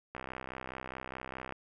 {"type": "click train", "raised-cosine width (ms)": 0.5, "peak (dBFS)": -25, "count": 90, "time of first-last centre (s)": [0.15, 1.523], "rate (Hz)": 64.8, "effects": []}